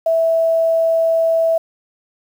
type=tone with quantisation; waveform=sine; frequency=656 Hz; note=E5; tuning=9 cents flat; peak=-12 dBFS; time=0.06-1.58 s; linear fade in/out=5 ms; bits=7; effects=none